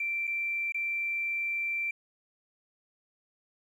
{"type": "tone with dropouts", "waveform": "triangle", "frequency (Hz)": 2349, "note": "D7", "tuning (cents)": 0, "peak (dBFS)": -25, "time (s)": [0, 1.91], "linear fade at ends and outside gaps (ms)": 5, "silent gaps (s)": [[0.271, 0.275], [0.722, 0.744]], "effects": ["tanh soft clip ceiling -27 dBFS"]}